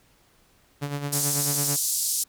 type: tone with tremolo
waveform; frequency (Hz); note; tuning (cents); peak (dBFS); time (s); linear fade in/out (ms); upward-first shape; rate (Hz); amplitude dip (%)
sawtooth; 143.4; D3; -41; -22; 0.81-1.77; 20; sine; 9.1; 60
type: band-pass noise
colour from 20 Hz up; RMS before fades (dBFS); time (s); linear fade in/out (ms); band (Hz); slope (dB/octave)
white; -26; 1.12-2.24; 10; 5000 to 12000; 24
effects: pink hiss -61 dBFS RMS until 2.28 s